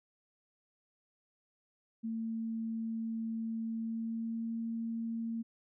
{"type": "tone with pitch glide", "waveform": "sine", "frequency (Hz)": [225.4, 228.3], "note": ["A3", "A#3"], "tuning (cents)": [42, -36], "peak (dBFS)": -34, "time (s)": [2.03, 5.43], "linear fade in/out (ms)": 20, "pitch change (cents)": 22, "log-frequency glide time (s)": [3.69, 4.54], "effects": []}